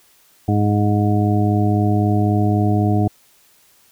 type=harmonic tone; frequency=103.83 Hz; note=G#2; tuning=in tune; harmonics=1 / 2 / 3 / 4 / 6 / 7; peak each=-16 / -20 / -21 / -27 / -30 / -24 dBFS; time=0.48-3.08 s; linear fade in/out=5 ms; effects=white hiss -54 dBFS RMS until 3.91 s